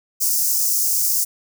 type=high-pass noise; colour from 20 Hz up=white; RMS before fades=-19 dBFS; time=0.2-1.25 s; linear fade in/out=20 ms; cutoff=5200 Hz; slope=48 dB/octave; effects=none